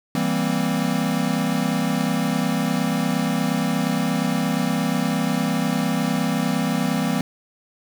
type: chord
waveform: square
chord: C dominant seventh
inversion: first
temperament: equal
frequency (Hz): 164.81 / 196 / 233.1 / 261.6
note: E3 / G3 / Bb3 / C4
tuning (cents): 0 / 0 / 0 / 0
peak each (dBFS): -26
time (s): 0.15-7.21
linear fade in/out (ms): 2
effects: 7-bit